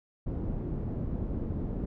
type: low-pass noise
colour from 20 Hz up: pink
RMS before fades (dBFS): -33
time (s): 0.26-1.86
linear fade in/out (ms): 10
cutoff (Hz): 320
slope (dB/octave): 12
effects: none